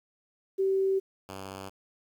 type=tone pair in turn; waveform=sine / 5% pulse; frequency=385.6 / 96.4 Hz; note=G4 / G2; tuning=-28 / -28 cents; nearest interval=2 octaves; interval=2400 cents; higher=first; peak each=-23 / -28 dBFS; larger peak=first; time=0.58-1 / 1.28-1.7 s; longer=neither; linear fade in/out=20 ms; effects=10-bit